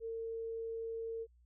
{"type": "tone", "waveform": "sine", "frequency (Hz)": 454, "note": "A#4", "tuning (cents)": -46, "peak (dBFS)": -38, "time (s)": [0, 1.27], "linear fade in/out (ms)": 50, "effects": ["added 60 Hz sine -63 dBFS peak until 1.45 s"]}